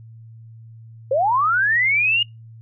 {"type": "linear sweep", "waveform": "sine", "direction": "up", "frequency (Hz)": [500, 2882], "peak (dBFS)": -15, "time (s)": [1.11, 2.23], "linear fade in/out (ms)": 5, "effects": ["noise-tail reverb RT60 0.2 s tail -24 dB re dry", "added 113 Hz sine -39 dBFS peak until 2.61 s"]}